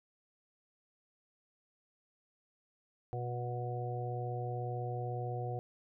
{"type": "harmonic tone", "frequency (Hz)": 122, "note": "B2", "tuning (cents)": -21, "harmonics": [1, 3, 4, 5, 6], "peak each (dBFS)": [-37, -45, -43, -51, -42], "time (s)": [3.13, 5.59], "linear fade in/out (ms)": 0, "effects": []}